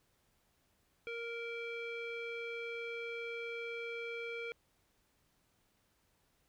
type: tone with low-pass filter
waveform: square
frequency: 466.2 Hz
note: A#4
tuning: in tune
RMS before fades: -42 dBFS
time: 1.07-4.52 s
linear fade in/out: 0 ms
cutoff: 2600 Hz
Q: 7.6
effects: pink hiss -75 dBFS RMS until 6.48 s